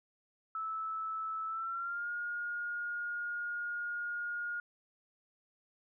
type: tone with pitch glide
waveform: sine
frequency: 1309 to 1427.5 Hz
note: E6 to F6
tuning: -13 to +37 cents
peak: -35 dBFS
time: 0.55-4.6 s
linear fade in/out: 2 ms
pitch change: +150 cents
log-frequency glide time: 1.47-2.1 s
effects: none